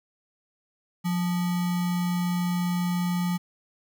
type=tone with sample-and-hold; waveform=sine; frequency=177.2 Hz; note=F3; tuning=25 cents sharp; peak=-23 dBFS; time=1.04-3.38 s; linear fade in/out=20 ms; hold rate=1050 Hz; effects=none